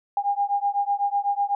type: beating tone pair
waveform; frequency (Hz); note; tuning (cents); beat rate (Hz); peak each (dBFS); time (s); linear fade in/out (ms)
sine; 804 / 812; G5 / G#5; +44 / -39; 8; -24 / -24; 0.17-1.55; 2
effects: none